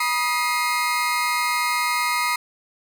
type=tone cluster; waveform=35% pulse; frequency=968 / 1249 / 2116 Hz; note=B5 / D#6 / C7; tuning=-35 / +6 / +19 cents; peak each=-23 dBFS; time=0-2.36 s; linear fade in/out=5 ms; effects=none